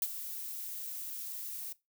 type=noise with ADSR envelope; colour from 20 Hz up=violet; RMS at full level=-29 dBFS; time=0.02-1.73 s; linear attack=3 ms; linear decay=42 ms; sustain=-12 dB; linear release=8 ms; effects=noise-tail reverb RT60 0.2 s tail -18 dB re dry